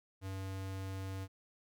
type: tone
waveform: square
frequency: 95.9 Hz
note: G2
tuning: 37 cents flat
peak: -40 dBFS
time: 0.21-1.28 s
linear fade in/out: 50 ms
effects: none